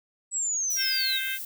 sine linear sweep, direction down, 7902 to 3557 Hz, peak -25 dBFS, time 0.31-1.21 s, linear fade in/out 50 ms
violet noise, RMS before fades -36 dBFS, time 0.7-1.45 s, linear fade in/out 5 ms
harmonic tone, 524 Hz, C5, 2 cents sharp, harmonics 3 / 4 / 5 / 6 / 7, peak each -32 / -34 / -36 / -38 / -39 dBFS, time 0.76-1.39 s, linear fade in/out 50 ms
effects none

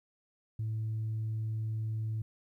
sine tone, 110 Hz, A2, in tune, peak -30 dBFS, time 0.59-2.22 s, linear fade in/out 5 ms, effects tanh soft clip ceiling -29 dBFS + 12-bit

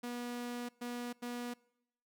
sawtooth tone bursts at uneven times, 242.2 Hz, B3, 34 cents flat, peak -35 dBFS, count 3, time 0.03-0.69 / 0.81-1.13 / 1.22-1.54 s, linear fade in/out 10 ms, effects noise-tail reverb RT60 0.8 s tail -24 dB re dry

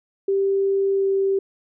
sine tone with pitch glide, 392 to 389.7 Hz, G4 to G4, 0 to -10 cents, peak -17 dBFS, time 0.28-1.39 s, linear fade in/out 5 ms, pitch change -10 cents, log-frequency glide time 0.94-1.06 s, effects none

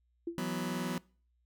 sine tone with exponential decay, 338.4 Hz, E4, 45 cents sharp, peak -30 dBFS, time 0.27-0.43 s, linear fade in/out 5 ms, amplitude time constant 34 ms
sawtooth chord, E suspended second, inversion none, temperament just, 164.81 / 185.42 / 247.2 Hz, E3 / F#3 / B3, 0 / +4 / +2 cents, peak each -36 / -32 / -33 dBFS, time 0.38-0.98 s, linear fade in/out 0 ms
effects noise-tail reverb RT60 0.4 s tail -23 dB re dry + added 60 Hz sine -70 dBFS peak until 1.45 s

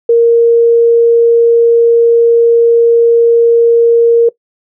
sine tone, 466.1 Hz, A#4, in tune, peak -3 dBFS, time 0.09-4.29 s, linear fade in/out 5 ms, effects noise-tail reverb RT60 0.1 s tail -20 dB re dry

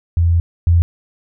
sine tone pair in turn, 84.8 / 85.29 Hz, E2 / F2, +50 / -40 cents, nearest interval unison, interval 10 cents, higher second, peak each -10 / -8 dBFS, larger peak second, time 0.17-0.4 / 0.67-0.82 s, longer first, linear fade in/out 0 ms, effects none

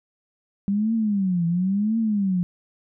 sine tone with vibrato, 195.4 Hz, G3, 5 cents flat, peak -19 dBFS, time 0.68-2.43 s, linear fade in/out 0 ms, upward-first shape triangle, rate 0.96 Hz, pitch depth 280 cents each way, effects none

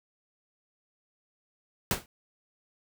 pink noise with exponential decay, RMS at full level -23 dBFS, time 1.91-2.06 s, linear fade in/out 1 ms, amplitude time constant 32 ms, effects none

